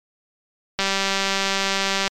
click train, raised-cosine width 0.2 ms, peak -4 dBFS, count 252, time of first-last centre 0.79-2.077 s, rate 195 Hz, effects MP3 96 kbps

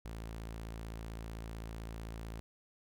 sawtooth tone, 55.7 Hz, A1, 22 cents sharp, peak -38 dBFS, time 0.05-2.4 s, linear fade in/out 0 ms, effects none

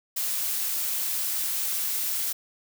blue noise, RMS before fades -28 dBFS, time 0.16-2.33 s, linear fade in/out 10 ms, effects none

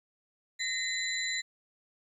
sine tone cluster, 1856 / 2037 / 3990 / 7190 Hz, A#6 / C7 / B7 / A8, -8 / -47 / +17 / +36 cents, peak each -37 / -36 / -34 / -38 dBFS, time 0.59-1.42 s, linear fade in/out 20 ms, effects 11-bit

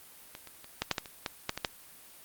clicks, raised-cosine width 0.2 ms, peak -24 / -28 / -29 / -11 / -9 / -12 / -26 / -14 / -11 / -17 / -10 dBFS, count 11, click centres 0.351 / 0.473 / 0.644 / 0.82 / 0.913 / 0.982 / 1.058 / 1.262 / 1.494 / 1.576 / 1.648 s, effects white hiss -53 dBFS RMS until 2.24 s + Opus 32 kbps

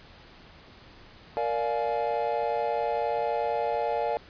triangle chord, Bb dominant seventh, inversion none, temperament equal with one note detuned, 466.2 / 587.3 / 698.5 / 842.7 Hz, Bb4 / D5 / F5 / Ab5, 0 / 0 / 0 / +25 cents, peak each -29 dBFS, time 1.37-4.17 s, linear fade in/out 0 ms, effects pink hiss -51 dBFS RMS until 4.29 s + resampled to 11025 Hz

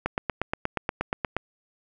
click train, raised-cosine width 0.5 ms, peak -10 dBFS, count 12, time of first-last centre 0.06-1.366 s, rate 8.42 Hz, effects none

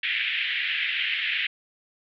pink band-pass noise, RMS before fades -27 dBFS, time 0.03-1.47 s, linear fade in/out 5 ms, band 1800 to 3300 Hz, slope 48 dB/octave, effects none

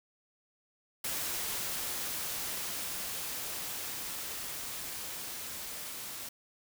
white noise with level ramp, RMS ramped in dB -35 to -42 dBFS, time 1.04-6.29 s, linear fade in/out 5 ms, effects none

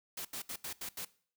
white noise bursts at uneven times, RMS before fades -41 dBFS, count 6, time 0.17-0.25 / 0.33-0.42 / 0.49-0.56 / 0.64-0.73 / 0.81-0.89 / 0.97-1.05 s, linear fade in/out 5 ms, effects noise-tail reverb RT60 0.5 s tail -20 dB re dry

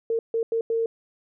sine tone bursts at uneven times, 455.9 Hz, A#4, 39 cents flat, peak -21 dBFS, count 4, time 0.1-0.19 / 0.34-0.43 / 0.52-0.61 / 0.7-0.86 s, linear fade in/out 2 ms, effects none

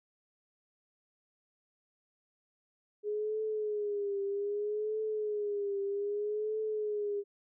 sine tone with vibrato, 415.3 Hz, G#4, in tune, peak -31 dBFS, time 3.03-7.24 s, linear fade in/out 50 ms, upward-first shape triangle, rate 0.63 Hz, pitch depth 84 cents each way, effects none

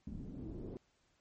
pink noise with low-pass filter sweep, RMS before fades -45 dBFS, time 0.07-0.77 s, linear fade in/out 0 ms, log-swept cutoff 210 to 390 Hz, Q 2.5, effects pink hiss -75 dBFS RMS until 1.2 s + MP3 32 kbps

